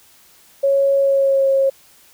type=tone with pitch glide; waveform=sine; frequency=552 to 541.9 Hz; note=C#5 to C#5; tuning=-7 to -39 cents; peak=-12 dBFS; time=0.63-1.7 s; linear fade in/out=10 ms; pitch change=-32 cents; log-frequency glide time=0.99-1.47 s; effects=white hiss -50 dBFS RMS until 2.13 s